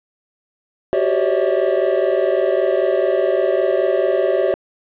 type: tone cluster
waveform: triangle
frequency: 373.3 / 393.2 / 538 / 583 / 647 Hz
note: F#4 / G4 / C5 / D5 / E5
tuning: +15 / +5 / +48 / -13 / -32 cents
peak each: -19 dBFS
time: 0.93-4.54 s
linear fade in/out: 0 ms
effects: resampled to 8000 Hz + 7-bit